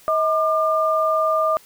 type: tone pair together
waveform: sine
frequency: 635.7 / 1200 Hz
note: D#5 / D6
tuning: +37 / +37 cents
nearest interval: major seventh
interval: 1100 cents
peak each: -19 dBFS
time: 0.08-1.57 s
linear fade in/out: 0 ms
effects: white hiss -50 dBFS RMS until 1.65 s